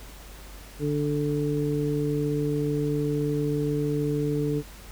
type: harmonic tone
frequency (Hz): 146.83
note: D3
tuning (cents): 0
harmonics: 1 / 2 / 3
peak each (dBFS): -27 / -28 / -28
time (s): 0.79-4.63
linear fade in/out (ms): 50
effects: added 49 Hz sine -43 dBFS peak until 4.91 s + pink hiss -47 dBFS RMS until 4.91 s